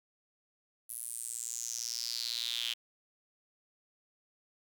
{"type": "tone with high-pass filter sweep", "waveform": "sawtooth", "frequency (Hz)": 117.9, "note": "A#2", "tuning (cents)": 20, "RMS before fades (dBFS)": -38, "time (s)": [0.89, 2.74], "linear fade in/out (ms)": 10, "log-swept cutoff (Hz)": [11000, 3100], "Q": 5.9, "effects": []}